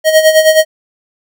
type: tone with tremolo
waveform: square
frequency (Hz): 629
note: D#5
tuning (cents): +19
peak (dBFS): -3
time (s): 0.04-0.65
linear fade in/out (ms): 50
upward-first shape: sine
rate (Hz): 9.5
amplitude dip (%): 70
effects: none